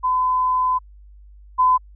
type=tone pair in turn; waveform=sine; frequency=1014 / 1014 Hz; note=B5 / B5; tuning=+45 / +45 cents; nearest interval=unison; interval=0 cents; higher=neither; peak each=-16 / -12 dBFS; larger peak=second; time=0.03-0.79 / 1.58-1.78 s; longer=first; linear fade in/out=20 ms; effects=added 50 Hz sine -42 dBFS peak until 1.95 s